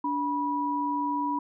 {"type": "tone pair together", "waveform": "sine", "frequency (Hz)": [290, 975.4], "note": ["D4", "B5"], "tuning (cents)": [-22, -22], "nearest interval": "octave + major sixth", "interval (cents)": 2100, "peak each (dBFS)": [-30, -27], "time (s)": [0.04, 1.39], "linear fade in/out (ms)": 5, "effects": []}